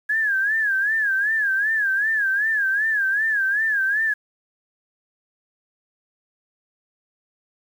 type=tone with vibrato; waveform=sine; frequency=1666 Hz; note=G#6; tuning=5 cents sharp; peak=-18 dBFS; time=0.09-4.14 s; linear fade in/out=10 ms; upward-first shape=sine; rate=2.6 Hz; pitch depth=130 cents each way; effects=8-bit